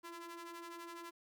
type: ring-modulated tone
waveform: sawtooth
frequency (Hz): 337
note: E4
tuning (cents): +38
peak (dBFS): -40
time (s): 0.03-1.11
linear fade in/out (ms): 20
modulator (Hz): 680
effects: high-pass 100 Hz 12 dB/octave + 12-bit